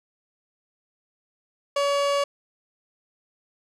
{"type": "tone", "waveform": "30% pulse", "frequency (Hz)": 566, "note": "C#5", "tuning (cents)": 36, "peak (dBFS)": -18, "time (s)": [1.76, 2.24], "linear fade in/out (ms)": 5, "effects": ["low-pass 7000 Hz 12 dB/octave", "10-bit"]}